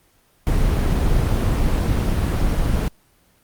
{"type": "noise", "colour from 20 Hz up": "brown", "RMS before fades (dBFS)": -18, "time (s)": [0.47, 2.88], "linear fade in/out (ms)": 0, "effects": ["pink hiss -58 dBFS RMS until 3.43 s", "Opus 24 kbps"]}